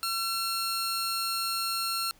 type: tone pair together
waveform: sawtooth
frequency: 1350 / 4302 Hz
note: E6 / C8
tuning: +41 / +47 cents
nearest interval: octave + minor sixth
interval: 2006 cents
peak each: -28 dBFS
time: 0.03-2.11 s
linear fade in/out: 0 ms
effects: pink hiss -60 dBFS RMS until 2.19 s